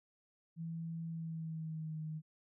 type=tone with pitch glide; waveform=sine; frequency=164.81 to 156.1 Hz; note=E3 to D#3; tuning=0 to +6 cents; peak=-39 dBFS; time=0.56-2.22 s; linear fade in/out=50 ms; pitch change=-94 cents; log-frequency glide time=1.07-2 s; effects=none